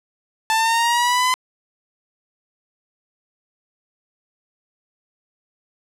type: exponential sweep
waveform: sawtooth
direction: up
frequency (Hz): 880 to 1022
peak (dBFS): -12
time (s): 0.5-1.34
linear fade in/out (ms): 0
effects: low-pass 11000 Hz 12 dB/octave